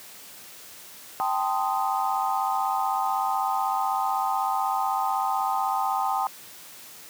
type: chord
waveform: sine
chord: A half-diminished seventh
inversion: third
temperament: equal with one note detuned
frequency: 784 / 880 / 1037.5 / 1244.5 Hz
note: G5 / A5 / C6 / Eb6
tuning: 0 / 0 / -15 / 0 cents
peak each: -26 / -29 / -30 / -30 dBFS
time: 1.2-6.27 s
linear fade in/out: 0 ms
effects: white hiss -45 dBFS RMS until 7.09 s + high-pass 100 Hz 12 dB/octave